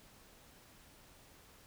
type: silence
effects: pink hiss -61 dBFS RMS until 1.66 s